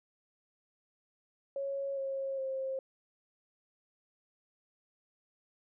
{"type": "tone with pitch steps", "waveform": "sine", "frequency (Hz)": [552, 541.6, 531.4], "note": ["C#5", "C#5", "C5"], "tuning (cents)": [-7, -40, 27], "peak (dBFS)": -33, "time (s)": [1.56, 2.79], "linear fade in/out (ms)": 2, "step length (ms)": 410, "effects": []}